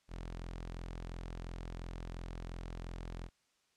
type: tone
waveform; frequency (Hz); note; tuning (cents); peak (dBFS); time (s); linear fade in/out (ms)
sawtooth; 42.87; F1; -31; -38; 0.08-3.3; 50
effects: white hiss -75 dBFS RMS until 3.76 s + low-pass 7000 Hz 12 dB/octave